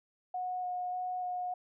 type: tone with vibrato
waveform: sine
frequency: 727 Hz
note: F#5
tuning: 31 cents flat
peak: -33 dBFS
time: 0.34-1.54 s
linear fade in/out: 5 ms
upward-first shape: square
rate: 1.7 Hz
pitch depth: 9 cents each way
effects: none